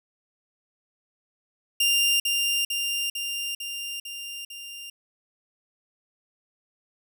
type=tone with echo; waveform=sawtooth; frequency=2794 Hz; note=F7; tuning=in tune; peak=-16 dBFS; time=1.8-2.2 s; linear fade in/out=5 ms; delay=450 ms; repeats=6; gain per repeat=-3 dB; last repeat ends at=4.9 s; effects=none